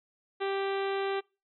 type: harmonic tone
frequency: 392 Hz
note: G4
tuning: in tune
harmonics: 1 / 2 / 3 / 4 / 5 / 6 / 7 / 8 / 9 / 10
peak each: -30 / -36 / -40 / -42 / -44 / -46 / -47 / -48 / -49 / -50 dBFS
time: 0.4-1.21 s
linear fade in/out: 20 ms
effects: noise-tail reverb RT60 0.3 s tail -25 dB re dry